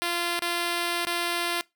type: tone with dropouts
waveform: 5% pulse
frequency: 345.3 Hz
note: F4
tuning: 20 cents flat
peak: -14 dBFS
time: 0.02-1.61 s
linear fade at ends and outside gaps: 0 ms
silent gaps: 0.393-0.421 / 1.051-1.069 s
effects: noise-tail reverb RT60 0.2 s tail -22 dB re dry